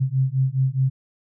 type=beating tone pair; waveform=sine; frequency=130 / 134.8 Hz; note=C3 / C#3; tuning=-11 / -48 cents; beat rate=4.8 Hz; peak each=-21 / -21 dBFS; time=0-0.9 s; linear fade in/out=20 ms; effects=none